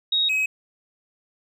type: tone pair in turn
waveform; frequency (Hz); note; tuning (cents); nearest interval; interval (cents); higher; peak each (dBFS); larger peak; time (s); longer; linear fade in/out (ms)
sine / triangle; 3770 / 2545; A#7 / D#7; +19 / +39; perfect fifth; 680; first; -18; neither; 0.12-0.29 / 0.29-0.46; neither; 5
effects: none